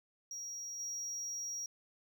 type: tone with level steps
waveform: triangle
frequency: 5680 Hz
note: F8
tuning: 28 cents sharp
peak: -40 / -37 dBFS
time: 0.31-1.66 s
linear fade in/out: 2 ms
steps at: 0.79 s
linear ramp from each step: 10 ms
effects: none